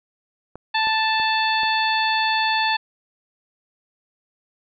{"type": "clicks", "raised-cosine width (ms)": 1, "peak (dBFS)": -22, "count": 4, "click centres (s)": [0.556, 0.871, 1.199, 1.633]}
{"type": "harmonic tone", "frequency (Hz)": 880, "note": "A5", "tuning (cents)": 0, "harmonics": [1, 2, 3, 4, 5], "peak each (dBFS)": [-21, -24, -26, -27, -28], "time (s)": [0.74, 2.77], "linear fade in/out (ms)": 10}
{"effects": []}